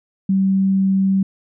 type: tone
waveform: sine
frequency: 192.7 Hz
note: G3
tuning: 29 cents flat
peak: -13 dBFS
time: 0.29-1.23 s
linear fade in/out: 5 ms
effects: none